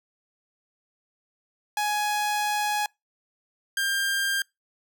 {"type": "tone pair in turn", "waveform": "sawtooth", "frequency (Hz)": [836, 1596], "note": ["G#5", "G6"], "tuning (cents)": [11, 31], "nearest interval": "major seventh", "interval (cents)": 1120, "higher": "second", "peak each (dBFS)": -20, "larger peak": "neither", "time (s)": [[1.77, 2.86], [3.77, 4.42]], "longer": "first", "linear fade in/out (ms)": 2, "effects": ["noise-tail reverb RT60 0.2 s tail -26 dB re dry"]}